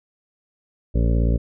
harmonic tone, 57.4 Hz, A#1, 26 cents flat, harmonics 1 / 2 / 3 / 4 / 5 / 7 / 8 / 9 / 10, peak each -17 / -23 / -27 / -29 / -31 / -34 / -35 / -36 / -37 dBFS, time 0.94-1.38 s, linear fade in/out 20 ms, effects none

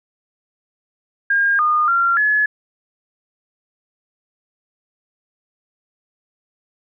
sine tone with pitch steps, 1615 / 1221 / 1378 / 1704 Hz, G#6 / D#6 / F6 / G#6, -49 / -33 / -24 / +44 cents, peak -13 dBFS, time 1.3-2.46 s, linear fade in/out 5 ms, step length 290 ms, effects none

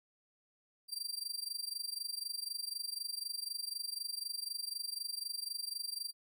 sawtooth tone with amplitude modulation, 4710 Hz, D8, 4 cents sharp, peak -32 dBFS, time 0.88-6.13 s, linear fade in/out 50 ms, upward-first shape sine, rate 24 Hz, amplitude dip 90%, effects none

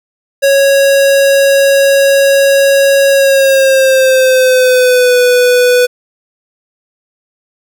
square tone with pitch glide, 552 to 494.6 Hz, C#5 to B4, -7 to +3 cents, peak -6 dBFS, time 0.42-5.87 s, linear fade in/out 20 ms, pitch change -190 cents, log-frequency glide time 3.1-5.16 s, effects none

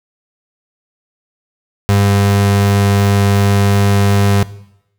35% pulse tone, 100.3 Hz, G2, 40 cents sharp, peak -7 dBFS, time 1.89-4.43 s, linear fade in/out 0 ms, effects noise-tail reverb RT60 0.8 s tail -18 dB re dry

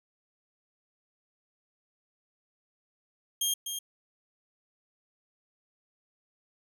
15% pulse tone with echo, 3221 Hz, G7, 46 cents sharp, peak -19 dBFS, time 3.41-3.54 s, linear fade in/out 5 ms, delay 250 ms, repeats 1, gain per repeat -7 dB, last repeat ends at 3.79 s, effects none

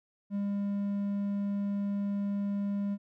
triangle tone, 201.3 Hz, G3, 46 cents sharp, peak -27 dBFS, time 0.3-2.98 s, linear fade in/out 50 ms, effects none

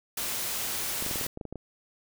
white noise, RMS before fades -32 dBFS, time 0.17-1.27 s, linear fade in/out 5 ms
clicks, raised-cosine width 2 ms, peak -24 dBFS, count 11, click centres 1.024 / 1.064 / 1.112 / 1.158 / 1.212 / 1.264 / 1.374 / 1.412 / 1.453 / 1.526 / 1.557 s
effects none

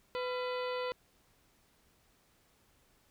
harmonic tone with a mistuned harmonic, 500 Hz, B4, 21 cents sharp, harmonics 1 / 2 / 3 / 4 / 5 / 6 / 7 / 8 / 9, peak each -35 / -41 / -45 / -47 / -49 / -51 / -52 / -53 / -54 dBFS, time 0.15-0.92 s, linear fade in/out 0 ms, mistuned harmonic 3, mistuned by -150 cents, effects pink hiss -69 dBFS RMS until 3.1 s

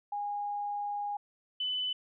sine tone pair in turn, 820 / 3006 Hz, G#5 / F#7, -22 / +27 cents, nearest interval octave + minor seventh, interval 2249 cents, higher second, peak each -32 / -30 dBFS, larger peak second, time 0.12-1.17 / 1.6-1.93 s, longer first, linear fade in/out 5 ms, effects none

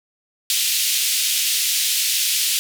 pink band-pass noise, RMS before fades -20 dBFS, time 0.5-2.59 s, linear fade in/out 0 ms, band 2800 to 16000 Hz, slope 24 dB/octave, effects none

